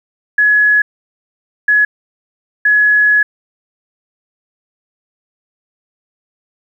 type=tone bursts at uneven times; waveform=sine; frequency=1690 Hz; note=G#6; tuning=30 cents sharp; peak=-7 dBFS; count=3; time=0.38-0.82 / 1.68-1.85 / 2.65-3.23 s; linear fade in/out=5 ms; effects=8-bit